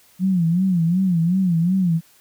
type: tone with vibrato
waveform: sine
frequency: 177.1 Hz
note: F3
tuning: 24 cents sharp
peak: -15 dBFS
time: 0.19-2.01 s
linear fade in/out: 50 ms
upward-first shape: sine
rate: 2.7 Hz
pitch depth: 140 cents each way
effects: white hiss -54 dBFS RMS until 2.2 s